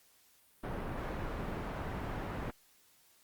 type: low-pass noise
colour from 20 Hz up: pink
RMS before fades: -39 dBFS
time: 0.63-2.51 s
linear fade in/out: 10 ms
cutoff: 1500 Hz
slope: 12 dB/octave
effects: white hiss -66 dBFS RMS until 3.23 s + Opus 48 kbps